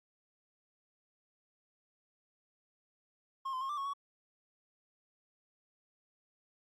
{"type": "tone with pitch steps", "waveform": "triangle", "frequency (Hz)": [1073, 1030, 1077, 1178, 1101, 1121], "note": ["C6", "C6", "C6", "D6", "C#6", "C#6"], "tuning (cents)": [43, -28, 50, 5, -12, 19], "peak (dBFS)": -33, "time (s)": [3.45, 3.936], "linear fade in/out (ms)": 10, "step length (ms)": 81, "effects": ["Opus 48 kbps"]}